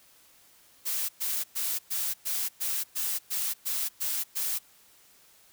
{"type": "noise bursts", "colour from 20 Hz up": "blue", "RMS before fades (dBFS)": -30, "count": 11, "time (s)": [0.85, 4.59], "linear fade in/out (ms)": 20, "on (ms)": 240, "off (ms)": 110, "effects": ["white hiss -59 dBFS RMS until 5.52 s"]}